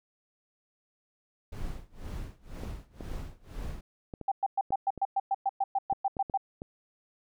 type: noise with tremolo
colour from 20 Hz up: brown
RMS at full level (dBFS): -36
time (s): 1.52-3.81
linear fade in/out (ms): 5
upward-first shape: sine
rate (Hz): 2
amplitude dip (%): 95
type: clicks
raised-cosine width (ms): 2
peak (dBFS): -26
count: 10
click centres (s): 2.635 / 3.008 / 4.138 / 4.213 / 4.706 / 4.977 / 5.926 / 6.168 / 6.298 / 6.619
type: tone bursts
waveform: sine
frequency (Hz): 784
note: G5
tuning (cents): 0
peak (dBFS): -24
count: 15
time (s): 4.28-6.375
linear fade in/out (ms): 5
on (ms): 37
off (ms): 110
effects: none